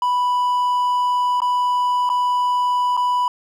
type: tone with dropouts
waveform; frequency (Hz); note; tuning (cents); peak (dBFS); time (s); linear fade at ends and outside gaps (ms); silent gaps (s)
triangle; 987.8; B5; 0; -14; 0.02-3.28; 2; 1.404-1.418 / 2.092-2.099 / 2.968-2.974
effects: none